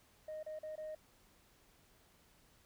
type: tone with dropouts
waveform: sine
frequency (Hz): 620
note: D#5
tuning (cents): -6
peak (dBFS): -40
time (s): 0.28-0.95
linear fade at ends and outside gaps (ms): 5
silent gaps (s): 0.43-0.463 / 0.59-0.631 / 0.756-0.778
effects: tanh soft clip ceiling -40 dBFS + pink hiss -68 dBFS RMS until 2.65 s